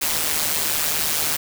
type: noise with amplitude modulation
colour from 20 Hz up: white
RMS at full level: -19 dBFS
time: 0.01-1.37 s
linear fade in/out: 10 ms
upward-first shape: sine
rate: 153 Hz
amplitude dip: 70%
effects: none